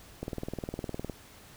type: click train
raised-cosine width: 2 ms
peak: -21 dBFS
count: 18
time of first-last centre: 0.23-1.097 s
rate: 19.6 Hz
effects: pink hiss -53 dBFS RMS until 1.56 s